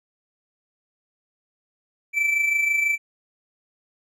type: tone with amplitude modulation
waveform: triangle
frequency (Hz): 2325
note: D7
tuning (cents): -18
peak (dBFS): -15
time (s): 2.13-2.98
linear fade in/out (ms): 50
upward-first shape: sine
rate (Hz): 26.1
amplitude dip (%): 50
effects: none